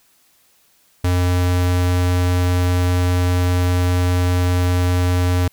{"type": "tone", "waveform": "square", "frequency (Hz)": 89.5, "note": "F2", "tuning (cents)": 43, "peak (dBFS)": -15, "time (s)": [1.04, 5.48], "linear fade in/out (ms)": 5, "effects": ["white hiss -57 dBFS RMS until 5.52 s"]}